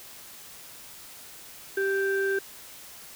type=tone pair together; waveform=sine; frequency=390.9 / 1568 Hz; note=G4 / G6; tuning=-5 / 0 cents; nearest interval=2 octaves; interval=2405 cents; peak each=-24 / -27 dBFS; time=1.77-2.39 s; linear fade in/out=5 ms; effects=tanh soft clip ceiling -18 dBFS + white hiss -46 dBFS RMS until 3.15 s